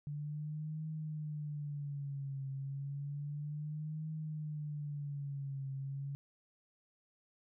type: tone with vibrato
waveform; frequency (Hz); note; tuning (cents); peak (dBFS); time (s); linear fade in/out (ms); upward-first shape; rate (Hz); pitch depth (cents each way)
sine; 145.8; D3; -12; -38; 0.07-6.15; 0; triangle; 0.31; 130
effects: none